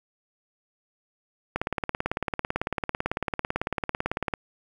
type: click train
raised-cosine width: 0.5 ms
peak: -11 dBFS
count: 51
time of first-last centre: 1.56-4.338 s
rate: 18 Hz
effects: 7-bit